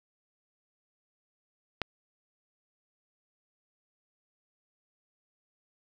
click, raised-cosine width 0.3 ms, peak -13 dBFS, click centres 1.817 s, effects none

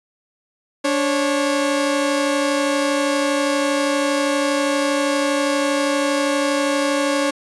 sawtooth tone pair together, 289.5 / 546.5 Hz, D4 / C#5, -25 / -25 cents, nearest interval major seventh, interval 1100 cents, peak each -16 dBFS, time 0.84-7.31 s, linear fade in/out 10 ms, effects resampled to 24000 Hz

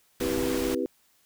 pink noise, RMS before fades -34 dBFS, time 0.2-0.75 s, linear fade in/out 5 ms
sine chord, C major seventh, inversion none, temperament just, 261.6 / 327 / 392.4 / 490.5 Hz, C4 / E4 / G4 / B4, 0 / -14 / +2 / -12 cents, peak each -31 dBFS, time 0.21-0.86 s, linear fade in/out 0 ms
effects white hiss -65 dBFS RMS until 1.25 s

